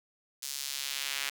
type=tone with high-pass filter sweep; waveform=sawtooth; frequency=139.8 Hz; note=C#3; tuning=15 cents sharp; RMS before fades=-36 dBFS; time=0.42-1.3 s; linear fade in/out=10 ms; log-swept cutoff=5600 to 2200 Hz; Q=1.1; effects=9-bit